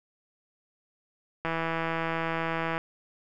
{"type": "click train", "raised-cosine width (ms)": 0.5, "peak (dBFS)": -15, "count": 219, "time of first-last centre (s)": [1.45, 2.779], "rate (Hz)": 164, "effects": []}